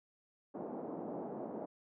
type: band-pass noise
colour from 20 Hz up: pink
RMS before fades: -43 dBFS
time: 0.54-1.66 s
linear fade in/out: 10 ms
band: 210 to 780 Hz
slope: 24 dB/octave
effects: none